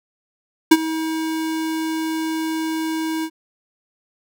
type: tone with ADSR envelope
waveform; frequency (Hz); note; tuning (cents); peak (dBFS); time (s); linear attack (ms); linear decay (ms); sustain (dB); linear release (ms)
square; 319.7; D#4; +47; -5; 0.71-3.3; 9; 43; -17; 63
effects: none